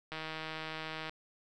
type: click train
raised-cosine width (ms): 0.3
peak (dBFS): -24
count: 155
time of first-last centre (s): 0.12-1.095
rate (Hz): 158
effects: none